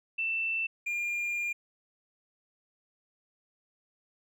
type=tone pair in turn; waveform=sine / triangle; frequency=2669 / 2406 Hz; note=E7 / D7; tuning=+21 / +41 cents; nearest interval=major second; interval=180 cents; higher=first; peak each=-28 dBFS; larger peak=neither; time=0.18-0.67 / 0.86-1.53 s; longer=second; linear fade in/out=10 ms; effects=none